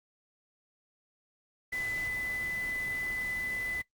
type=tone in noise; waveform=sine; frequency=2004 Hz; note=B6; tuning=25 cents sharp; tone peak=-32 dBFS; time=1.72-3.82 s; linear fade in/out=10 ms; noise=pink; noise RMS=-45 dBFS; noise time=1.72-3.82 s; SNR=+10 dB; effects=noise-tail reverb RT60 0.1 s tail -18 dB re dry + Opus 48 kbps